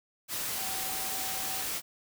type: tone in noise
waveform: sine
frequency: 763 Hz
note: G5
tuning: 47 cents flat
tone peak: -42 dBFS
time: 0.55-1.66 s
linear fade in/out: 50 ms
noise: white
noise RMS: -34 dBFS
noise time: 0.28-1.82 s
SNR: -11 dB
effects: none